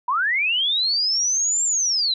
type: linear two-way sweep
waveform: sine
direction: up then down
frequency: 935 to 7459 to 3885 Hz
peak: -18 dBFS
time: 0.08-2.14 s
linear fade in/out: 5 ms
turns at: 1.64 s
effects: none